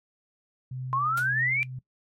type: tone with tremolo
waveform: sine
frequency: 128.5 Hz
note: C3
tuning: 31 cents flat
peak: -31 dBFS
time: 0.71-1.79 s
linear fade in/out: 5 ms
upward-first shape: sine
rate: 1.9 Hz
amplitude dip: 45%
type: exponential sweep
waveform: sine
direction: up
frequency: 1046.5 to 2390 Hz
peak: -23 dBFS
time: 0.93-1.63 s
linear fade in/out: 0 ms
type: noise with exponential decay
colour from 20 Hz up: white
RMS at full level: -33 dBFS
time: 1.17-1.3 s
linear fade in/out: 5 ms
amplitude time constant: 27 ms
effects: noise-tail reverb RT60 0.1 s tail -18 dB re dry + MP3 64 kbps